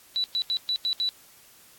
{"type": "tone bursts at uneven times", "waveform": "sine", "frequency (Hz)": 3951, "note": "B7", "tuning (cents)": 0, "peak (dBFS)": -23, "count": 6, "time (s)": [[0.16, 0.24], [0.35, 0.42], [0.5, 0.57], [0.69, 0.76], [0.85, 0.93], [1, 1.09]], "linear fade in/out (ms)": 0, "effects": ["white hiss -54 dBFS RMS until 1.78 s", "AAC 64 kbps"]}